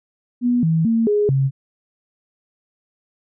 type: tone with pitch steps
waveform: sine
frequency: 243.8 / 162 / 227.5 / 415.4 / 135.4 Hz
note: B3 / E3 / A#3 / G#4 / C#3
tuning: -22 / -30 / -42 / 0 / -40 cents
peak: -14 dBFS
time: 0.41-1.51 s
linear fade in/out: 50 ms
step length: 220 ms
effects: none